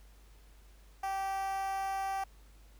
10% pulse tone with high-pass filter, 388.5 Hz, G4, 16 cents flat, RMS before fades -35 dBFS, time 1.03-2.24 s, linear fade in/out 5 ms, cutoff 780 Hz, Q 6, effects added 50 Hz sine -55 dBFS peak until 2.79 s + pink hiss -65 dBFS RMS until 2.79 s

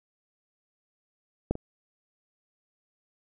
clicks, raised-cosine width 2 ms, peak -12 / -23 dBFS, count 2, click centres 1.51 / 1.554 s, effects none

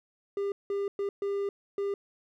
triangle tone bursts at uneven times, 399.9 Hz, G4, 35 cents sharp, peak -26 dBFS, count 5, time 0.37-0.52 / 0.7-0.88 / 0.99-1.09 / 1.22-1.49 / 1.78-1.94 s, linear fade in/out 2 ms, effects none

